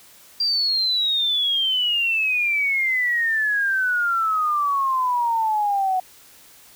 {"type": "exponential sweep", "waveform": "sine", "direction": "down", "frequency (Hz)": [4757, 736], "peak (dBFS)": -18, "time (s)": [0.4, 6], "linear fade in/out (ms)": 5, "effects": ["white hiss -49 dBFS RMS until 6.75 s"]}